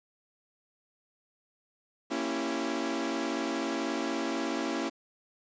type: chord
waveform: sawtooth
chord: A# diminished seventh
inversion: none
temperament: equal with one note detuned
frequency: 233.1 / 277.2 / 333.8 / 392 Hz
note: A#3 / C#4 / E4 / G4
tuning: 0 / 0 / +22 / 0 cents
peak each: -33 / -30 / -30 / -36 dBFS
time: 2.1-4.9 s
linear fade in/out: 20 ms
effects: resampled to 16000 Hz + 9-bit